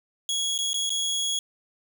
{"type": "tone with dropouts", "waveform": "25% pulse", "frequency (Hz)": 3333, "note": "G#7", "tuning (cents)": 5, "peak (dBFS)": -21, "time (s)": [0.29, 1.39], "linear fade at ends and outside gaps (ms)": 1, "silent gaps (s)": [[0.579, 0.588], [0.732, 0.742], [0.894, 0.903]], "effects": []}